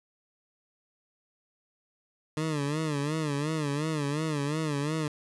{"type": "tone with vibrato", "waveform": "20% pulse", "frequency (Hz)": 150.1, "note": "D3", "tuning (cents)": 38, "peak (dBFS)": -23, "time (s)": [2.37, 5.08], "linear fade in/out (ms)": 2, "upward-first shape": "sine", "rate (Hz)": 2.8, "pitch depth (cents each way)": 110, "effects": ["resampled to 24000 Hz"]}